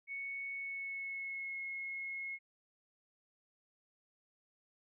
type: tone with pitch glide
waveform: sine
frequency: 2217 to 2169 Hz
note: C#7 to C#7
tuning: 0 to -38 cents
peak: -39 dBFS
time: 0.07-2.39 s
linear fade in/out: 50 ms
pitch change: -38 cents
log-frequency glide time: 0.53-1.6 s
effects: none